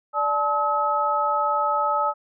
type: tone cluster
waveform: sine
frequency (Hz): 587 / 865 / 1283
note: D5 / A5 / E6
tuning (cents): -1 / -30 / -47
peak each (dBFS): -27 / -24 / -22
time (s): 0.13-2.14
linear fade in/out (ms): 50
effects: none